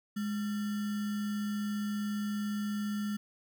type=tone with sample-and-hold; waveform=sine; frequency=207.7 Hz; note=G#3; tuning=in tune; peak=-31 dBFS; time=0.16-3.17 s; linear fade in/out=10 ms; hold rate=1575 Hz; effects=none